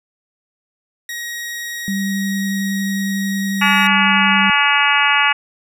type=tone; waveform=sawtooth; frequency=1891 Hz; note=A#6; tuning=24 cents sharp; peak=-21 dBFS; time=1.09-3.87 s; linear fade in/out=2 ms
type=tone with vibrato; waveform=sine; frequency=196 Hz; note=G3; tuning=in tune; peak=-18 dBFS; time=1.88-4.5 s; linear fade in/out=0 ms; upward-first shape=sine; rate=11 Hz; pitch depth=9 cents each way
type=harmonic tone; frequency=286.4 Hz; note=D4; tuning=43 cents flat; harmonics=3 / 4 / 5 / 6 / 7 / 8 / 9 / 10; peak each=-20 / -20 / -20 / -20 / -20 / -20 / -20 / -20 dBFS; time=3.61-5.33 s; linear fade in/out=10 ms
effects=none